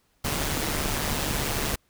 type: noise with amplitude modulation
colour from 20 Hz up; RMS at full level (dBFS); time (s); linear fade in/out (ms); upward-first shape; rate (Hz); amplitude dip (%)
pink; -25; 0.24-1.76; 10; sine; 146; 55
effects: pink hiss -68 dBFS RMS until 1.89 s